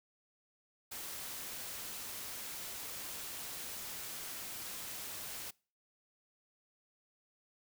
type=noise; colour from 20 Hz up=white; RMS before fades=-44 dBFS; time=0.91-5.51 s; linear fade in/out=10 ms; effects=noise-tail reverb RT60 0.4 s tail -25 dB re dry